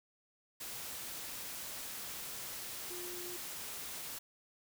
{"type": "tone in noise", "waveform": "sine", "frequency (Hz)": 354.3, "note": "F4", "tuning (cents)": 25, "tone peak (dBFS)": -46, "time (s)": [2.9, 3.37], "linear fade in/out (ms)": 10, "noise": "white", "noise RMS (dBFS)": -44, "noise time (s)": [0.6, 4.19], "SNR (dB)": -5, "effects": []}